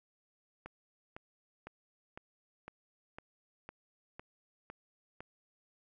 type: click train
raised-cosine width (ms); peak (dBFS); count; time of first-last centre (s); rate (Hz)
0.5; -30; 10; 0.66-5.205; 1.98
effects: none